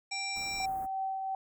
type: harmonic tone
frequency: 784 Hz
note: G5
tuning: in tune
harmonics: 1 / 3 / 5 / 7 / 9 / 10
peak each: -41 / -36 / -47 / -39 / -49 / -42 dBFS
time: 0.11-0.66 s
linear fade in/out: 10 ms
type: band-stop noise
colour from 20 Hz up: pink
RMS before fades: -49 dBFS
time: 0.35-0.87 s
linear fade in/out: 20 ms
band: 1400 to 9800 Hz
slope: 24 dB/octave
type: tone with tremolo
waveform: sine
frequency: 769 Hz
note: G5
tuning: 33 cents flat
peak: -30 dBFS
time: 0.6-1.35 s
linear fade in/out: 2 ms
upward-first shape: triangle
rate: 2.9 Hz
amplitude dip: 35%
effects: none